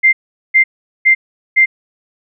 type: tone bursts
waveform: sine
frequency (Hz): 2093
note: C7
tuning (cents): 0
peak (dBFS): -5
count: 4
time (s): 0.03-1.66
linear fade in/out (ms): 20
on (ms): 100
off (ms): 410
effects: none